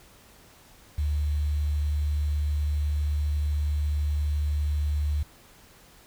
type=tone with quantisation; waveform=sine; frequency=74 Hz; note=D2; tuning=14 cents sharp; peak=-23 dBFS; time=0.98-5.23 s; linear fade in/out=5 ms; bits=8; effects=pink hiss -54 dBFS RMS until 6.06 s